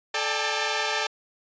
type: tone cluster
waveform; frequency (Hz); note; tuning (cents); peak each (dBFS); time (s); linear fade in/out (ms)
10% pulse; 434.2 / 592 / 801 / 891; A4 / D5 / G5 / A5; -23 / +14 / +37 / +22; -22; 0.14-1.07; 5
effects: resampled to 16000 Hz